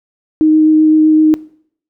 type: tone with vibrato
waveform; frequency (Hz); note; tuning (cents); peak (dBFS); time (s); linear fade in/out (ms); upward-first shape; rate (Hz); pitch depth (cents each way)
sine; 311.1; D#4; 0; -6; 0.41-1.34; 0; sine; 7.8; 9
effects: noise-tail reverb RT60 0.6 s tail -20 dB re dry